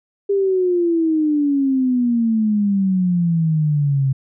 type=exponential sweep; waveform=sine; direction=down; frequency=403.6 to 132.5 Hz; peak=-14 dBFS; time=0.29-4.13 s; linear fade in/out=10 ms; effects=none